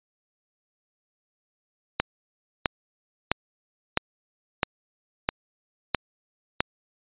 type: click train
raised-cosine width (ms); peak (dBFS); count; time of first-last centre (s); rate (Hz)
0.3; -4; 8; 2-6.605; 1.52
effects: resampled to 8000 Hz